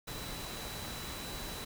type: tone in noise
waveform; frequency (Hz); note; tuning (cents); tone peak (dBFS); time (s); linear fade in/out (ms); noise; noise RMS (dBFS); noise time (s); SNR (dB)
sine; 3951; B7; 0; -48; 0.07-1.65; 10; pink; -42; 0.07-1.65; -9
effects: none